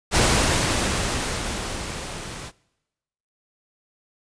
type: noise with level ramp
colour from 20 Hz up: pink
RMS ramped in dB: -17 to -36 dBFS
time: 0.11-2.52 s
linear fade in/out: 50 ms
effects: noise-tail reverb RT60 1.0 s tail -24 dB re dry + resampled to 22050 Hz